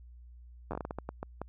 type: slowing click train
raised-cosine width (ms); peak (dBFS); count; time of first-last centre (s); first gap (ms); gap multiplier
1; -22; 12; 0.71-1.416; 10; 1.34
effects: added 60 Hz sine -49 dBFS peak until 1.48 s